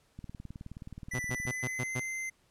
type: click train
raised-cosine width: 5 ms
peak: -31 dBFS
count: 25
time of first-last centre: 0.19-1.453 s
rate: 19 Hz
type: tone with pitch glide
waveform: square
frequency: 1982 to 2073 Hz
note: B6 to C7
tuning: +6 to -17 cents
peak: -35 dBFS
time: 1.11-2.3 s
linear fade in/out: 10 ms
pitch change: +77 cents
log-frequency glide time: 1.35-1.96 s
type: tone bursts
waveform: sawtooth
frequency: 125.9 Hz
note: B2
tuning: 34 cents sharp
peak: -28 dBFS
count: 6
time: 1.14-2.002 s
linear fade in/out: 10 ms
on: 52 ms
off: 110 ms
effects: pink hiss -69 dBFS RMS until 2.5 s + low-pass 11000 Hz 12 dB/octave